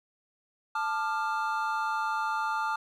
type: chord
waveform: triangle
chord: D minor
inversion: second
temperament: equal with one note detuned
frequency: 880 / 1195.9 / 1396.9 Hz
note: A5 / D6 / F6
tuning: 0 / +31 / 0 cents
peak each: -29 / -31 / -31 dBFS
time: 0.75-2.76 s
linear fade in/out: 5 ms
effects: none